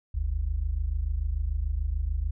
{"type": "tone pair together", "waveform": "sine", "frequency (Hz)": [46.97, 73.8], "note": ["F#1", "D2"], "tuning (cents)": [27, 9], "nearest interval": "minor sixth", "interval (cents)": 782, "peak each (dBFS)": -28, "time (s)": [0.14, 2.31], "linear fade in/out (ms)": 10, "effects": []}